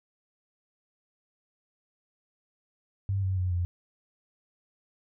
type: tone with pitch steps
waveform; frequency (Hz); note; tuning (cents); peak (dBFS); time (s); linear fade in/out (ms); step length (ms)
sine; 98 / 94.55 / 91.23 / 88.02; G2 / F#2 / F#2 / F2; 0 / +38 / -24 / +14; -25; 3.09-3.65; 0; 140
effects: none